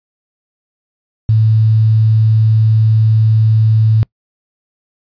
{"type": "tone with quantisation", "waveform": "sine", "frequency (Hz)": 110, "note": "A2", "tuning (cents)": 0, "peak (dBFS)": -7, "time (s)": [1.29, 4.03], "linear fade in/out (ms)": 0, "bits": 6, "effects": ["noise-tail reverb RT60 0.1 s tail -26 dB re dry", "resampled to 11025 Hz"]}